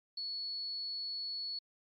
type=tone; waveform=sine; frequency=4400 Hz; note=C#8; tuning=14 cents flat; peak=-37 dBFS; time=0.17-1.59 s; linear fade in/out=5 ms; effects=Opus 48 kbps